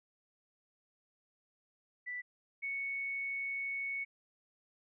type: tone pair in turn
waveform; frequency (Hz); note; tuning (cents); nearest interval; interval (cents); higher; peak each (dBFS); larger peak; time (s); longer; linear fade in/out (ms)
sine; 1975.5 / 2217; B6 / C#7; 0 / 0; major second; 200; second; -38 / -35; second; 2.06-2.22 / 2.62-4.05; second; 20
effects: none